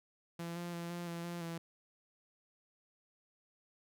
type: tone with pitch steps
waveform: sawtooth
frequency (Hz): 169.5 / 173.5 / 170.5 / 173.6 / 169.6 / 172.7 / 167.1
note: E3 / F3 / F3 / F3 / E3 / F3 / E3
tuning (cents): +49 / -11 / -41 / -10 / +50 / -19 / +24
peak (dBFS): -36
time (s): 0.39-1.58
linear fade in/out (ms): 5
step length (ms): 170
effects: none